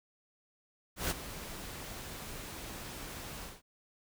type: noise with ADSR envelope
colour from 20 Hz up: pink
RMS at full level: -31 dBFS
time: 0.96-3.62 s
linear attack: 140 ms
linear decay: 29 ms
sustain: -13 dB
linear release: 190 ms
effects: none